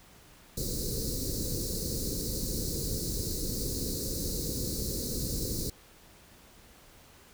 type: band-stop noise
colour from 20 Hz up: pink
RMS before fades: -33 dBFS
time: 0.57-5.7 s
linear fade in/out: 5 ms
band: 530 to 4000 Hz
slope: 96 dB/octave
effects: pink hiss -56 dBFS RMS until 7.33 s